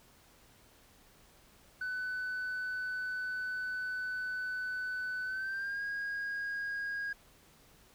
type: tone with pitch glide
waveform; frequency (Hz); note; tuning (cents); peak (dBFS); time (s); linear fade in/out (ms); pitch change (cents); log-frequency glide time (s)
sine; 1500 to 1635.8; F#6 to G#6; +23 to -27; -32; 1.81-7.13; 5; +150; 5.23-5.83
effects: tanh soft clip ceiling -33 dBFS + pink hiss -62 dBFS RMS until 7.94 s